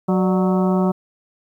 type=harmonic tone with a mistuned harmonic; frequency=185 Hz; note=F#3; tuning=in tune; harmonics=1 / 2 / 3 / 4 / 5 / 6 / 7; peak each=-16 / -22 / -26 / -28 / -30 / -32 / -33 dBFS; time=0.08-0.92 s; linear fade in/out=10 ms; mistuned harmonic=3; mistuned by=+98 cents; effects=9-bit